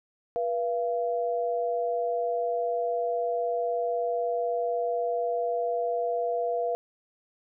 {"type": "tone pair together", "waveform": "sine", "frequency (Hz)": [484.3, 684], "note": ["B4", "F5"], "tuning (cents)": [-34, -36], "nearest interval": "tritone", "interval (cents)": 598, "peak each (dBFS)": -28, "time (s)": [0.36, 6.75], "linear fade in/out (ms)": 0, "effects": []}